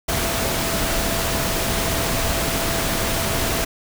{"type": "tone in noise", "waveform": "sine", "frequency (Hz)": 666, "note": "E5", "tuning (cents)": 18, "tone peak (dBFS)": -30, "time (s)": [0.08, 3.65], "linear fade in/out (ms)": 10, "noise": "pink", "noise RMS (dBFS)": -22, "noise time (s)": [0.08, 3.65], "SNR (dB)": -11, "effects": []}